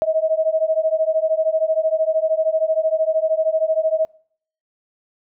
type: beating tone pair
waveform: sine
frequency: 630 / 643 Hz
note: D#5 / E5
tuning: +21 / -43 cents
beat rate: 13 Hz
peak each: -19 dBFS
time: 0.02-4.05 s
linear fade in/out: 0 ms
effects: noise-tail reverb RT60 0.6 s tail -25 dB re dry